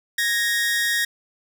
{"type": "tone pair together", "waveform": "sawtooth", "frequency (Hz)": [1659.7, 1864.7], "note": ["G#6", "A#6"], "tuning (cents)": [-2, 0], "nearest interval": "major second", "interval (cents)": 202, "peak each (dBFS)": [-23, -17], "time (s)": [0.18, 1.05], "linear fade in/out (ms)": 5, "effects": []}